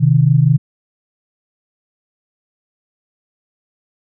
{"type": "tone pair together", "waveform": "sine", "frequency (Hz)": [129.3, 154.7], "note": ["C3", "D#3"], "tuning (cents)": [-20, -10], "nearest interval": "minor third", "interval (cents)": 310, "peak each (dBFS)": -11, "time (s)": [0, 0.58], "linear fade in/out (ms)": 20, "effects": []}